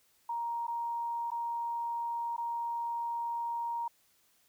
sine tone with dropouts, 937 Hz, A#5, 9 cents sharp, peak -32 dBFS, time 0.29-3.88 s, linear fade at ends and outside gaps 5 ms, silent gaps 0.669-0.679 / 1.305-1.316 / 2.365-2.379 s, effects white hiss -69 dBFS RMS until 4.48 s

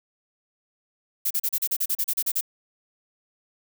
violet noise bursts, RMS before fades -24 dBFS, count 13, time 1.25-2.411 s, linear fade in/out 10 ms, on 57 ms, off 35 ms, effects none

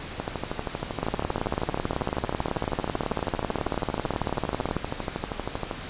two click trains, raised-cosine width 1 ms, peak -14 / -11 dBFS, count 71 / 69, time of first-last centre 0.2-5.712 / 1.03-4.766 s, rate 12.7 / 18.2 Hz, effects pink hiss -37 dBFS RMS until 5.89 s + resampled to 8000 Hz

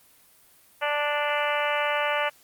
harmonic tone, 293.7 Hz, D4, in tune, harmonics 2 / 3 / 4 / 5 / 6 / 7 / 8 / 9 / 10, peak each -28 / -30 / -31 / -32 / -33 / -33 / -34 / -35 / -35 dBFS, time 0.81-2.3 s, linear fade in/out 20 ms, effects white hiss -57 dBFS RMS until 2.43 s + Opus 32 kbps

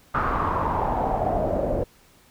pink noise with low-pass filter sweep, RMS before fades -24 dBFS, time 0.14-1.84 s, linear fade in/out 10 ms, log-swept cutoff 1300 to 530 Hz, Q 5.2, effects pink hiss -56 dBFS RMS until 2.3 s

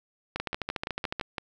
two click trains, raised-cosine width 0.3 ms, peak -14 / -15 dBFS, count 12 / 7, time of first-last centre 0.4-1.197 / 0.36-1.382 s, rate 13.8 / 5.87 Hz, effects none

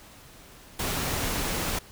pink noise, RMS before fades -29 dBFS, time 0.79-1.79 s, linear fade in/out 5 ms, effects pink hiss -50 dBFS RMS until 1.91 s

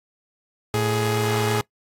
sawtooth tone pair together, 111.85 / 418.3 Hz, A2 / G#4, +29 / +12 cents, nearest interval octave + major seventh, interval 2283 cents, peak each -19 dBFS, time 0.74-1.61 s, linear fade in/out 0 ms, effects noise-tail reverb RT60 0.1 s tail -20 dB re dry + AAC 48 kbps

